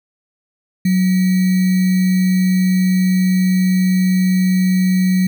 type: tone with sample-and-hold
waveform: sine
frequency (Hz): 185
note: F#3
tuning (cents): 0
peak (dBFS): -11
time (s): 0.85-5.27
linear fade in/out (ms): 5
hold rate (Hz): 2100
effects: none